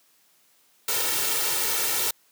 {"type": "noise with comb filter", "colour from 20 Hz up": "white", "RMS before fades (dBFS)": -25, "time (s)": [0.88, 2.11], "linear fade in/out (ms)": 5, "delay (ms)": 2.2, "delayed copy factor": 0.7, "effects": ["white hiss -62 dBFS RMS until 2.31 s", "high-pass 150 Hz 12 dB/octave"]}